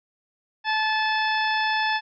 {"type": "harmonic tone", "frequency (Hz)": 869, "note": "A5", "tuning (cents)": -22, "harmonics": [1, 2, 3, 4, 5, 6], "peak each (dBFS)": [-24, -25, -31, -32, -38, -35], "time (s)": [0.64, 2.01], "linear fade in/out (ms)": 50, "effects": []}